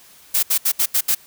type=noise bursts at uneven times; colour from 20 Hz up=blue; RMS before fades=-17 dBFS; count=6; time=0.34-0.43 / 0.5-0.58 / 0.65-0.72 / 0.79-0.86 / 0.94-1.01 / 1.08-1.15 s; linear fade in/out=10 ms; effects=white hiss -48 dBFS RMS until 1.26 s